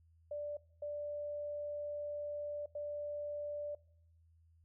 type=tone bursts at uneven times; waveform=sine; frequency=587.3 Hz; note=D5; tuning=in tune; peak=-38 dBFS; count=3; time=0.31-0.57 / 0.82-2.66 / 2.75-3.75 s; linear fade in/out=5 ms; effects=noise-tail reverb RT60 0.7 s tail -23 dB re dry + added 82 Hz sine -64 dBFS peak until 4.64 s